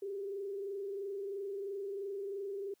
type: tone with frequency modulation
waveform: sine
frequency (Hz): 396.8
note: G4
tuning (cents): +21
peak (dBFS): -37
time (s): 0.02-2.74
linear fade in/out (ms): 5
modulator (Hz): 23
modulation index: 0.59
effects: white hiss -75 dBFS RMS until 2.8 s + high-pass 60 Hz 12 dB/octave